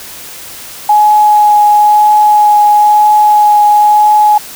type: tone with vibrato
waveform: sine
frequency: 839 Hz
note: G#5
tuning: 17 cents sharp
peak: -3 dBFS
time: 0.89-4.38 s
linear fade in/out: 5 ms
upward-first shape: triangle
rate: 1 Hz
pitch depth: 12 cents each way
effects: white hiss -28 dBFS RMS until 4.55 s